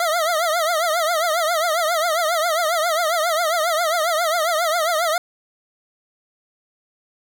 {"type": "tone with vibrato", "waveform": "25% pulse", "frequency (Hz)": 659, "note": "E5", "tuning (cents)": -1, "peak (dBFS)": -14, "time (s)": [0, 5.18], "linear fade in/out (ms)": 2, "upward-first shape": "triangle", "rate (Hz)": 7.4, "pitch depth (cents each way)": 160, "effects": ["9-bit"]}